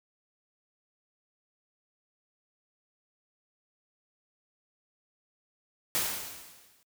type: noise with exponential decay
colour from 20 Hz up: white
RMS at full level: -27 dBFS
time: 5.95-6.83 s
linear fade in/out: 0 ms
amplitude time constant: 190 ms
effects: noise-tail reverb RT60 0.1 s tail -26 dB re dry